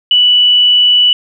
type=tone; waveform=sine; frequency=2960 Hz; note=F#7; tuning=in tune; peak=-5 dBFS; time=0.11-1.13 s; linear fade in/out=2 ms; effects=none